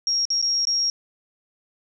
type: tone with dropouts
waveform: sine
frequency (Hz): 5588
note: F8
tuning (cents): 0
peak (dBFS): -19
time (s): 0.07-0.9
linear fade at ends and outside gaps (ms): 1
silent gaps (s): 0.253-0.303 / 0.416-0.425 / 0.652-0.671
effects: none